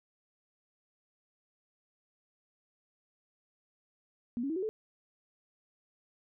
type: tone with pitch steps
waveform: sine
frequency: 238.6 / 277.3 / 322.2 / 374.4 / 435.1 Hz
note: A#3 / C#4 / E4 / F#4 / A4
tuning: +41 / +1 / -39 / +20 / -19 cents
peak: -31 dBFS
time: 4.37-4.69 s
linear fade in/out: 0 ms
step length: 64 ms
effects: none